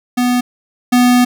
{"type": "tone pair in turn", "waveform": "square", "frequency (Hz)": [246.7, 246.7], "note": ["B3", "B3"], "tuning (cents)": [-2, -2], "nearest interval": "unison", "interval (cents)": 0, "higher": "neither", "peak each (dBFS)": [-12, -8], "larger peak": "second", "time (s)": [[0.17, 0.41], [0.92, 1.25]], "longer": "second", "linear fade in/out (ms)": 10, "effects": []}